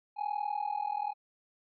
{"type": "tone with amplitude modulation", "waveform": "triangle", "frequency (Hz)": 830.6, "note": "G#5", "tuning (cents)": 0, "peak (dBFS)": -24, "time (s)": [0.16, 1.14], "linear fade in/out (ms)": 50, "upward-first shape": "sine", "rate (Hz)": 40.7, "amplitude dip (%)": 95, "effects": ["tanh soft clip ceiling -25 dBFS", "resampled to 11025 Hz"]}